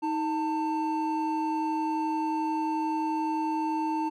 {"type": "tone pair together", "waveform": "triangle", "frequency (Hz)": [315.3, 894.4], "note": ["D#4", "A5"], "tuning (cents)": [23, 28], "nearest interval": "octave + tritone", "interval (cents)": 1805, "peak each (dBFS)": -27, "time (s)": [0.02, 4.1], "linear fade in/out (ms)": 20, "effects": []}